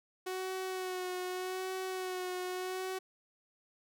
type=tone with vibrato; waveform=sawtooth; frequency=370 Hz; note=F#4; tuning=in tune; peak=-32 dBFS; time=0.26-2.99 s; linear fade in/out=10 ms; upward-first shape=sine; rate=0.83 Hz; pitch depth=27 cents each way; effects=none